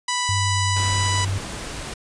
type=harmonic tone; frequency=987.8 Hz; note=B5; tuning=in tune; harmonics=1 / 2 / 3 / 4 / 5 / 6 / 7 / 8 / 9; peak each=-25 / -28 / -30 / -31 / -32 / -33 / -33 / -34 / -35 dBFS; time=0.08-1.25 s; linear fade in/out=5 ms
type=tone with pitch glide; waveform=sine; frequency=98 to 96.71 Hz; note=G2 to G2; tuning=0 to -23 cents; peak=-21 dBFS; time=0.29-1.38 s; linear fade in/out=0 ms; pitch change=-23 cents; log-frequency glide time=0.39-0.6 s
type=noise; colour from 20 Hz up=pink; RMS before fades=-32 dBFS; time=0.76-1.94 s; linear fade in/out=5 ms
effects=resampled to 22050 Hz